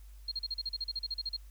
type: tone bursts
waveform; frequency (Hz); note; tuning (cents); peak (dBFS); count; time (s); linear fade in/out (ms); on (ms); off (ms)
sine; 4236; C8; +21; -32; 15; 0.28-1.366; 5; 36; 39
effects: added 50 Hz sine -48 dBFS peak until 1.5 s + white hiss -66 dBFS RMS until 1.5 s